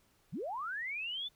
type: linear sweep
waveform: sine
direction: up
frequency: 110 to 3559 Hz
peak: -36 dBFS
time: 0.32-1.29 s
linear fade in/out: 20 ms
effects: pink hiss -70 dBFS RMS until 1.35 s